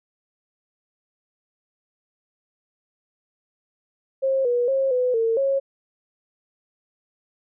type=tone with pitch steps; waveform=sine; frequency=535 / 484.8 / 538 / 501 / 453.8 / 546 Hz; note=C5 / B4 / C5 / B4 / A#4 / C#5; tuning=+38 / -32 / +48 / +25 / -47 / -26 cents; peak=-18 dBFS; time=4.22-5.6 s; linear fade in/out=20 ms; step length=230 ms; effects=none